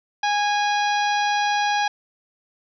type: harmonic tone with a mistuned harmonic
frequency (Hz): 825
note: G#5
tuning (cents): -12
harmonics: 1 / 2 / 3 / 4 / 5 / 6 / 7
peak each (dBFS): -20 / -26 / -30 / -32 / -34 / -36 / -37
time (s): 0.23-1.88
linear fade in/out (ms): 5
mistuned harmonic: 5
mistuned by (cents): -37
effects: none